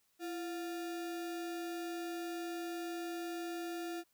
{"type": "tone with sample-and-hold", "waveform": "sine", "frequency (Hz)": 338, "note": "E4", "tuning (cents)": 43, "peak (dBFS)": -38, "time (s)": [0.19, 4.04], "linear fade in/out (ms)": 50, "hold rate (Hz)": 1050, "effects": ["white hiss -75 dBFS RMS until 4.13 s"]}